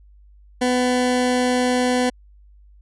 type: tone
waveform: 20% pulse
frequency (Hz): 250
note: B3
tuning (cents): +21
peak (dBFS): -12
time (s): 0.61-2.1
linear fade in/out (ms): 10
effects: added 50 Hz sine -46 dBFS peak until 2.81 s + resampled to 24000 Hz